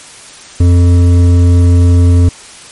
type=tone with hard clipping; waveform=triangle; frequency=87.7 Hz; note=F2; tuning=8 cents sharp; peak=-5 dBFS; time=0.6-2.29 s; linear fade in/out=5 ms; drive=13 dB; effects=white hiss -33 dBFS RMS until 2.71 s + MP3 48 kbps